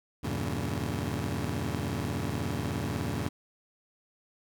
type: chord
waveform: 20% pulse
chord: E diminished seventh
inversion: none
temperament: just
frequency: 82.41 / 98.89 / 118.67 / 142.4 Hz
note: E2 / G2 / Bb2 / Db3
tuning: 0 / +16 / +31 / +47 cents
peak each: -31 dBFS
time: 0.23-3.29 s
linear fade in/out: 10 ms
effects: none